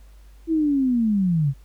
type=linear sweep; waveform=sine; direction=down; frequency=331.9 to 130.81 Hz; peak=-17 dBFS; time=0.47-1.54 s; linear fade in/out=50 ms; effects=added 50 Hz sine -44 dBFS peak until 1.64 s + pink hiss -60 dBFS RMS until 1.64 s